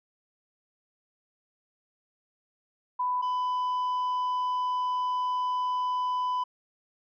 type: tone pair in turn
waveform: sine / triangle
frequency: 996 / 999.6 Hz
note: B5 / B5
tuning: +14 / +21 cents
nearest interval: unison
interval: 7 cents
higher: second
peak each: -25 / -24 dBFS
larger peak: second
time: 2.99-3.22 / 3.22-6.44 s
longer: second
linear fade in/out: 10 ms
effects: resampled to 11025 Hz